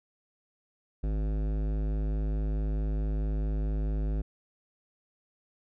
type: tone with hard clipping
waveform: sine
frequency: 52.3 Hz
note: G#1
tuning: 13 cents sharp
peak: -29 dBFS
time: 1.03-4.22 s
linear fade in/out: 10 ms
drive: 16 dB
effects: none